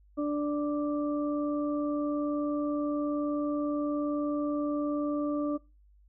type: harmonic tone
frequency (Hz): 293.7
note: D4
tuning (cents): 0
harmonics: 1 / 2 / 4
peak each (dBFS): -28 / -34 / -40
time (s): 0.17-5.58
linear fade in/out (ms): 20
effects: noise-tail reverb RT60 0.3 s tail -24 dB re dry + added 50 Hz sine -57 dBFS peak until 6.08 s